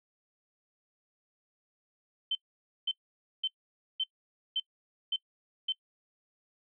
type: tone bursts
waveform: sine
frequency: 3087 Hz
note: G7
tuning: 27 cents flat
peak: -27 dBFS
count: 7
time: 2.31-5.724 s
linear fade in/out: 5 ms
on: 42 ms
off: 520 ms
effects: noise-tail reverb RT60 0.1 s tail -24 dB re dry